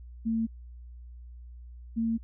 sine tone pair in turn, 225.6 / 227.2 Hz, A3 / A#3, +44 / -44 cents, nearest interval unison, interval 12 cents, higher second, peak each -25 / -25 dBFS, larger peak neither, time 0.25-0.47 / 1.96-2.18 s, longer neither, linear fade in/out 20 ms, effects added 60 Hz sine -43 dBFS peak until 2.23 s

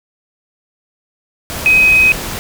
sine tone in noise, 2525 Hz, D#7, 25 cents sharp, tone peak -6 dBFS, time 1.66-2.12 s, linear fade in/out 0 ms, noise pink, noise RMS -23 dBFS, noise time 1.5-2.39 s, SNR +14 dB, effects none

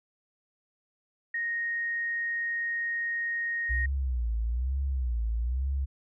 sine tone, 1864.7 Hz, A#6, in tune, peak -28 dBFS, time 1.34-3.86 s, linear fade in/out 5 ms
sine tone with vibrato, 61.74 Hz, B1, in tune, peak -26 dBFS, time 3.69-5.86 s, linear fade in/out 20 ms, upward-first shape sine, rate 1.1 Hz, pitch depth 180 cents each way
effects none

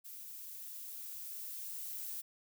violet noise with level ramp, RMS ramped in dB -49 to -42 dBFS, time 0.04-2.22 s, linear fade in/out 20 ms, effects none

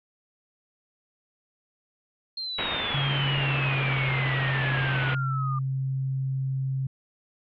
sine exponential sweep, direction down, 4225 to 1193 Hz, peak -30 dBFS, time 2.37-5.59 s, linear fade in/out 5 ms
white low-pass noise, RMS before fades -31 dBFS, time 2.58-5.15 s, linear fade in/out 5 ms, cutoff 3100 Hz, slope 48 dB/octave
sine tone with pitch glide, 138.59 to 133.41 Hz, C#3 to C3, 0 to +34 cents, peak -25 dBFS, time 2.94-6.87 s, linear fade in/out 5 ms, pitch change -66 cents, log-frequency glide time 3.38-3.99 s
effects none

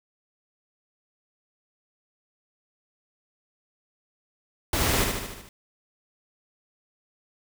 pink noise with echo, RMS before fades -25 dBFS, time 4.73-5.04 s, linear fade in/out 2 ms, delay 75 ms, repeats 6, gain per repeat -4 dB, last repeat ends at 5.49 s, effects none

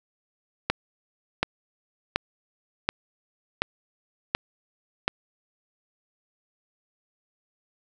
click train, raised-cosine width 0.3 ms, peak -5 dBFS, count 7, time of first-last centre 0.7-5.08 s, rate 1.37 Hz, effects none

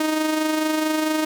sawtooth tone with amplitude modulation, 311.1 Hz, D#4, in tune, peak -14 dBFS, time 0-1.25 s, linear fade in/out 5 ms, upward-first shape sine, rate 24.5 Hz, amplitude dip 40%, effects none

